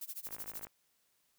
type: noise with tremolo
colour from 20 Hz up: violet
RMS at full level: -41 dBFS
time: 0.01-0.65 s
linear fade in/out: 5 ms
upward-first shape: sine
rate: 13 Hz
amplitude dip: 95%
type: click train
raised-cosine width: 0.5 ms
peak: -36 dBFS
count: 22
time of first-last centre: 0.27-0.669 s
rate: 52.6 Hz
effects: white hiss -75 dBFS RMS until 1.38 s